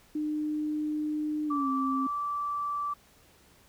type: tone with pitch glide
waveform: sine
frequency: 303.2 to 267 Hz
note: D#4 to C4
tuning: -45 to +35 cents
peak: -28 dBFS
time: 0.15-2.07 s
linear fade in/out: 5 ms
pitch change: -220 cents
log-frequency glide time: 1.46-1.69 s
type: tone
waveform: sine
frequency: 1163 Hz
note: D6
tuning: 17 cents flat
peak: -29 dBFS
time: 1.5-2.94 s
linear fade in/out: 10 ms
effects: pink hiss -60 dBFS RMS until 3.68 s